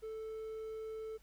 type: tone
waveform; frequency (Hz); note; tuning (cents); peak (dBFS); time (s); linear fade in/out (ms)
triangle; 440; A4; 0; -39; 0.02-1.18; 20
effects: added 50 Hz sine -63 dBFS peak until 1.22 s + pink hiss -69 dBFS RMS until 1.22 s